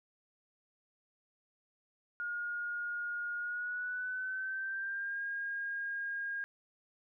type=tone with pitch glide; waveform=sine; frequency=1429 to 1622.6 Hz; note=F6 to G#6; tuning=+39 to -41 cents; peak=-35 dBFS; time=2.2-6.44 s; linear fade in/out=0 ms; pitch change=+220 cents; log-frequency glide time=3.37-5.22 s; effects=none